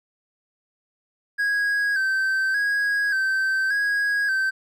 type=tone with vibrato; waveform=triangle; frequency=1600 Hz; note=G6; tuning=35 cents sharp; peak=-18 dBFS; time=1.38-4.51 s; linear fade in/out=20 ms; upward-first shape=square; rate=0.86 Hz; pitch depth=54 cents each way; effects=none